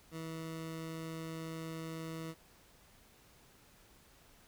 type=tone; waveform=20% pulse; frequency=161.9 Hz; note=E3; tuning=31 cents flat; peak=-36 dBFS; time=0.11-2.35 s; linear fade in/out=50 ms; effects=pink hiss -63 dBFS RMS until 4.47 s